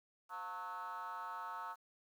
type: tone with frequency modulation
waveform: sine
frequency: 1099 Hz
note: C#6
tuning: 15 cents flat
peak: -40 dBFS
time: 0.29-1.76 s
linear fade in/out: 50 ms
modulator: 195 Hz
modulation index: 1.6
effects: tanh soft clip ceiling -40 dBFS + 11-bit